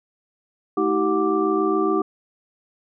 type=tone cluster; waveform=sine; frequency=217.8 / 319.2 / 386.4 / 731 / 1175 Hz; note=A3 / D#4 / G4 / F#5 / D6; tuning=-17 / +44 / -25 / -21 / +1 cents; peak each=-30 / -22 / -21 / -30 / -25 dBFS; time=0.77-2.02 s; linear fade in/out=5 ms; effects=none